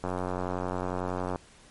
click train, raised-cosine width 1 ms, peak -17 dBFS, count 121, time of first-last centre 0.04-1.359 s, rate 91 Hz, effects pink hiss -55 dBFS RMS until 1.7 s + MP3 48 kbps

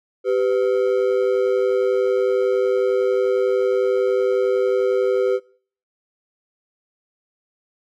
triangle ring-modulated tone, 445.8 Hz, A4, 23 cents sharp, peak -11 dBFS, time 0.24-5.4 s, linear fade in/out 50 ms, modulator 55.5 Hz, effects noise-tail reverb RT60 0.5 s tail -22 dB re dry

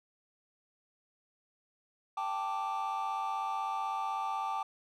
triangle chord, G suspended second, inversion none, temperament equal, 784 / 880 / 1174.7 Hz, G5 / A5 / D6, 0 / 0 / 0 cents, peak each -34 / -34 / -34 dBFS, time 2.17-4.63 s, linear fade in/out 5 ms, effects tanh soft clip ceiling -25 dBFS

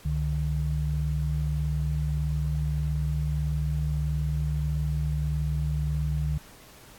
sine tone pair together, 68.38 / 150 Hz, C#2 / D3, -23 / +37 cents, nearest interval octave + major second, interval 1360 cents, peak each -27 dBFS, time 0.05-6.38 s, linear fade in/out 5 ms, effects pink hiss -51 dBFS RMS until 6.98 s + AAC 64 kbps

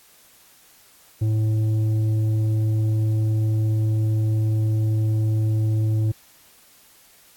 sine tone with tanh clipping, 108.9 Hz, A2, 17 cents flat, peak -19 dBFS, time 1.21-6.12 s, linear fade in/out 10 ms, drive 7 dB, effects white hiss -53 dBFS RMS until 7.36 s + AAC 64 kbps

